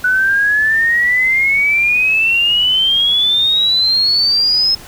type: exponential sweep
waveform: sine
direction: up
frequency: 1480 to 5200 Hz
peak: -10 dBFS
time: 0.04-4.75 s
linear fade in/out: 5 ms
effects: pink hiss -36 dBFS RMS until 4.87 s